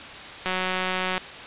click train, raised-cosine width 0.3 ms, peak -10 dBFS, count 134, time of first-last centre 0.46-1.179 s, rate 185 Hz, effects white hiss -38 dBFS RMS until 1.46 s + resampled to 8000 Hz

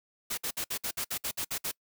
white noise bursts, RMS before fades -33 dBFS, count 11, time 0.3-1.716 s, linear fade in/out 10 ms, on 76 ms, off 58 ms, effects noise-tail reverb RT60 0.1 s tail -25 dB re dry

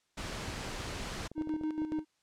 pink noise, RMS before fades -39 dBFS, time 0.17-1.28 s, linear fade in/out 10 ms
clicks, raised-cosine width 2 ms, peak -31 dBFS, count 12, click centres 1.072 / 1.18 / 1.248 / 1.316 / 1.38 / 1.412 / 1.473 / 1.539 / 1.612 / 1.819 / 1.92 / 1.987 s
triangle tone with tremolo, 310.2 Hz, D#4, 5 cents flat, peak -28 dBFS, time 1.35-2.05 s, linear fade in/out 50 ms, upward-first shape square, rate 7 Hz, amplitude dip 60%
effects white hiss -75 dBFS RMS until 2.22 s + low-pass 7000 Hz 12 dB/octave

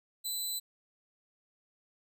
15% pulse tone, 4004 Hz, B7, 23 cents sharp, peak -27 dBFS, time 0.24-0.6 s, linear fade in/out 20 ms, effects none

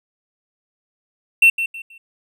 triangle tone with echo, 2700 Hz, E7, 41 cents sharp, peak -6 dBFS, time 1.42-1.5 s, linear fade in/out 5 ms, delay 160 ms, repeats 3, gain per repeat -11 dB, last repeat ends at 1.98 s, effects none

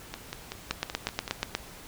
two click trains, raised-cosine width 0.2 ms, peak -10 / -17 dBFS, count 8 / 7, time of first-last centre 0.71-1.55 / 0.14-1.279 s, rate 8.33 / 5.27 Hz, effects pink hiss -47 dBFS RMS until 1.87 s

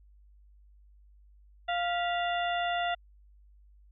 harmonic tone with a mistuned harmonic, 698.5 Hz, F5, in tune, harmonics 1 / 2 / 3 / 4 / 5, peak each -29 / -36 / -38 / -39 / -40 dBFS, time 1.68-2.95 s, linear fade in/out 10 ms, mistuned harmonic 3, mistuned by -120 cents, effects added 50 Hz sine -55 dBFS peak until 3.91 s

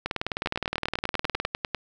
two click trains, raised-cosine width 0.3 ms, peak -10 / -11 dBFS, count 14 / 28, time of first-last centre 0.46-1.747 / 0.06-1.452 s, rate 10.1 / 19.4 Hz, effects none

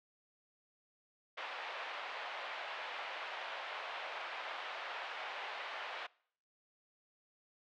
pink band-pass noise, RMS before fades -44 dBFS, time 1.37-6.07 s, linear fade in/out 10 ms, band 620 to 3300 Hz, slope 24 dB/octave, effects noise-tail reverb RT60 0.6 s tail -24 dB re dry

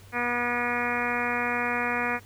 harmonic tone with a mistuned harmonic, 242.1 Hz, B3, 34 cents flat, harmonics 1 / 2 / 3 / 4 / 5 / 6 / 7 / 8 / 9 / 10, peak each -34 / -34 / -34 / -34 / -34 / -34 / -34 / -34 / -34 / -34 dBFS, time 0.12-2.2 s, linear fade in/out 50 ms, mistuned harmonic 8, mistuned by -16 cents, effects added 99 Hz sine -49 dBFS peak until 2.25 s + pink hiss -54 dBFS RMS until 2.25 s

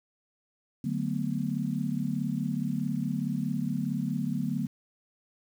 sine chord, B minor seventh, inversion first, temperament just, 148.16 / 185.21 / 222.2 / 246.9 Hz, D3 / F#3 / A3 / B3, +16 / +2 / +17 / 0 cents, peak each -33 dBFS, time 0.84-4.67 s, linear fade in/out 5 ms, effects 9-bit

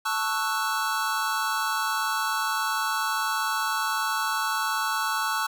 square chord, F# minor seventh, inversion first, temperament equal, 880 / 1108.7 / 1318.5 / 1480 Hz, A5 / C#6 / E6 / F#6, 0 / 0 / 0 / 0 cents, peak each -31 dBFS, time 0.05-5.47 s, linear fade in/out 10 ms, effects none

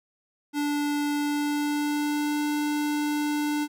square tone with pitch glide, 291.9 to 296.3 Hz, D4 to D4, -10 to +15 cents, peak -25 dBFS, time 0.53-3.68 s, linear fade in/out 50 ms, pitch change +25 cents, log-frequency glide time 1.14-2.44 s, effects none

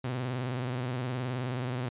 sawtooth tone with vibrato, 125.6 Hz, B2, 30 cents sharp, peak -27 dBFS, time 0.04-1.89 s, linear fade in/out 5 ms, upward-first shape square, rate 19 Hz, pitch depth 70 cents each way, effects resampled to 8000 Hz

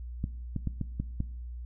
clicks, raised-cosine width 5 ms, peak -18 dBFS, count 6, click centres 0.241 / 0.563 / 0.673 / 0.813 / 1 / 1.204 s, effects noise-tail reverb RT60 0.7 s tail -19 dB re dry + added 60 Hz sine -37 dBFS peak until 1.65 s

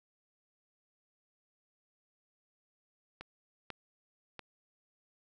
clicks, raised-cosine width 0.3 ms, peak -28 / -24 / -27 dBFS, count 3, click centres 3.21 / 3.703 / 4.393 s, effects none

